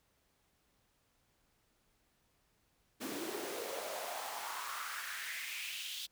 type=noise with high-pass filter sweep; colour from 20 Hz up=pink; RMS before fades=-42 dBFS; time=3-6.07 s; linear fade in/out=20 ms; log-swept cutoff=270 to 3600 Hz; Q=3.6; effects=pink hiss -75 dBFS RMS until 6.11 s